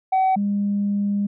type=tone pair in turn; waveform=sine; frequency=758 / 202.6 Hz; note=F#5 / G#3; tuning=+42 / -43 cents; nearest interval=octave + major seventh; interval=2285 cents; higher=first; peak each=-13 / -18 dBFS; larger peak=first; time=0.12-0.36 / 0.36-1.27 s; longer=second; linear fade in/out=10 ms; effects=tanh soft clip ceiling -14 dBFS